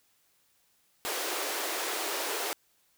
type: high-pass noise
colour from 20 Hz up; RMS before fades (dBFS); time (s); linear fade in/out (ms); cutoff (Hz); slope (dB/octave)
pink; -33; 1.05-2.53; 0; 330; 48
effects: white hiss -69 dBFS RMS until 2.97 s

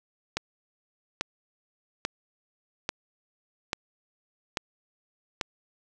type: click train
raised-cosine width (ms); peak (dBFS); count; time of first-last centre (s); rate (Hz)
0.2; -10; 7; 0.37-5.412; 1.19
effects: none

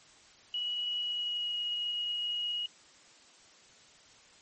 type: tone with pitch glide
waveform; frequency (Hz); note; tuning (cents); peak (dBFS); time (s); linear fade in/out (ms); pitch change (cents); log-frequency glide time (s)
sine; 2923 to 2894; F#7 to F#7; -22 to -39; -31; 0.54-2.66; 2; -17; 0.97-1.58
effects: white hiss -58 dBFS RMS until 4.41 s + MP3 32 kbps

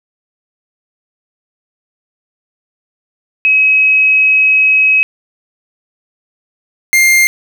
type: tone pair in turn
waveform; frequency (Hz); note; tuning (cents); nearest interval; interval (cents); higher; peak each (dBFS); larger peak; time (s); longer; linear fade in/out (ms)
sine / 45% pulse; 2550 / 2111; D#7 / C7; +42 / +15; minor third; 327; first; -6; neither; 3.45-5.03 / 6.93-7.27; first; 0
effects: none

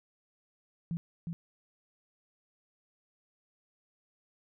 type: tone with echo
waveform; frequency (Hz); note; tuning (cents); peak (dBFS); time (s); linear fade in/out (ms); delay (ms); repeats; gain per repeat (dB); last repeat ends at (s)
sine; 168.1; E3; +34; -31; 0.91-0.97; 0; 360; 1; -3; 1.33
effects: none

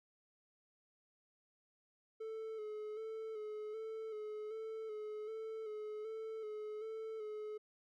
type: tone with vibrato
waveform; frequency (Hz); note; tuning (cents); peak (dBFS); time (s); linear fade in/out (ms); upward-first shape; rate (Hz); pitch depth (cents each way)
triangle; 434; A4; -24; -40; 2.2-7.58; 10; square; 1.3; 32
effects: none

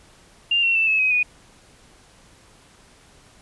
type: tone with pitch steps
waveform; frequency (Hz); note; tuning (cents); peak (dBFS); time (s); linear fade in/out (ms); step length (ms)
sine; 2794 / 2725 / 2659 / 2593 / 2530 / 2468; F7 / F7 / E7 / E7 / D#7 / D#7; 0 / -43 / +14 / -29 / +28 / -15; -16; 0.51-1.23; 5; 120
effects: pink hiss -52 dBFS RMS until 3.41 s + resampled to 24000 Hz

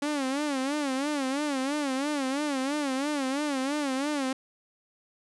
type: tone with vibrato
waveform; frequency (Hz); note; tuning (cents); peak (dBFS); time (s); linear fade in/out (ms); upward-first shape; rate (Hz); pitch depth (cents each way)
sawtooth; 279.7; C#4; +16; -23; 0.02-4.33; 5; sine; 3; 130
effects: resampled to 24000 Hz

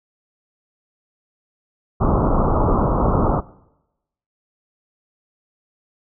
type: low-pass noise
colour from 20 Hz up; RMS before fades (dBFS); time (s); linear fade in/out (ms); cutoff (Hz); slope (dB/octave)
pink; -17; 2-3.41; 20; 1300; 96
effects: noise-tail reverb RT60 0.9 s tail -21 dB re dry

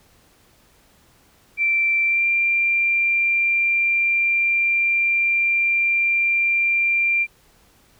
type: tone with pitch glide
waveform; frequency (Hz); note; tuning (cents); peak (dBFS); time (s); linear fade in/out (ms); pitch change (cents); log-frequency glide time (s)
sine; 2345 to 2375; D7 to D7; -3 to +19; -16; 1.57-7.27; 50; +22; 2.05-2.26
effects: pink hiss -56 dBFS RMS until 7.99 s

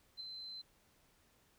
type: tone with ADSR envelope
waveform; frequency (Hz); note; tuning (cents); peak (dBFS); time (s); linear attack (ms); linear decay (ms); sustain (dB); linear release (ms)
sine; 4076; C8; -46; -40; 0.17-0.62; 34; 5; -5; 12
effects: pink hiss -71 dBFS RMS until 1.58 s

